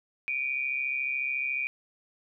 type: tone pair together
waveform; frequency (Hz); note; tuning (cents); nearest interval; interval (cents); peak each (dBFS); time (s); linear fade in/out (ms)
sine; 2323 / 2457; D7 / D#7; -20 / -22; minor second; 98; -31 / -30; 0.28-1.67; 0
effects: none